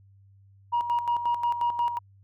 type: tone with tremolo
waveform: sine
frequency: 953 Hz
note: A#5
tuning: 38 cents sharp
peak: -20 dBFS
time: 0.72-1.99 s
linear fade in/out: 20 ms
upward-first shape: square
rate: 5.6 Hz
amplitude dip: 65%
effects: tanh soft clip ceiling -19 dBFS + added 98 Hz sine -53 dBFS peak until 2.23 s